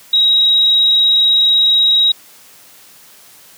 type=tone; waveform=sine; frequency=3819 Hz; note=A#7; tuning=41 cents sharp; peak=-8 dBFS; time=0.13-2.12 s; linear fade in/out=5 ms; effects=white hiss -43 dBFS RMS until 3.57 s + high-pass 100 Hz 12 dB/octave